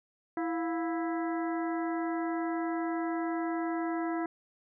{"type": "harmonic tone with a mistuned harmonic", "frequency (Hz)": 329.6, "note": "E4", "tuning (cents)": 0, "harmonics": [1, 2, 3, 4, 5, 6], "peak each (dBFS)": [-31, -37, -41, -43, -45, -47], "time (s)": [0.37, 4.26], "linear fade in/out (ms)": 2, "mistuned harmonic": 2, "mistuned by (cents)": 110, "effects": []}